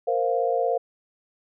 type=chord; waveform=sine; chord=Bb suspended second; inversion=none; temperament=equal; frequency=466.2 / 523.3 / 698.5 Hz; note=Bb4 / C5 / F5; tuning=0 / 0 / 0 cents; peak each=-25 dBFS; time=0.07-0.78 s; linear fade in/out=10 ms; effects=none